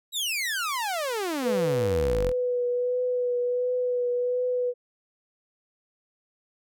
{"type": "exponential sweep", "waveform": "sawtooth", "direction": "down", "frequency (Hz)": [3951, 39], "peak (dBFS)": -23, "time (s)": [0.12, 2.33], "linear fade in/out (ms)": 50}
{"type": "tone with vibrato", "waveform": "sine", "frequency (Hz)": 493.9, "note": "B4", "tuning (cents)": 0, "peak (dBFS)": -23, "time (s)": [1.42, 4.74], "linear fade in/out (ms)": 50, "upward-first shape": "triangle", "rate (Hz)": 1.4, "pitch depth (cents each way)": 24}
{"effects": []}